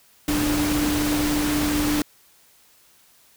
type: tone in noise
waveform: sine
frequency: 296.9 Hz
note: D4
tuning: 19 cents sharp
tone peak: -21 dBFS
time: 0.28-2.02 s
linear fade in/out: 2 ms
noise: pink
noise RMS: -26 dBFS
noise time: 0.28-2.02 s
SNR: +2 dB
effects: white hiss -56 dBFS RMS until 3.36 s